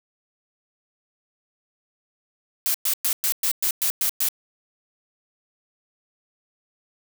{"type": "noise bursts", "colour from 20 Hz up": "blue", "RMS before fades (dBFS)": -22, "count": 9, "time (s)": [2.66, 4.287], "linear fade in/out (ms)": 0, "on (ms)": 83, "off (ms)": 110, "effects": []}